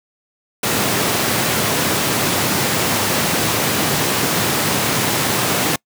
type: high-pass noise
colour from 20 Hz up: pink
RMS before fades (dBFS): -18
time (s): 0.63-5.76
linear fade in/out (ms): 5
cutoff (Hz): 110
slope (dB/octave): 24
effects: noise-tail reverb RT60 0.1 s tail -26 dB re dry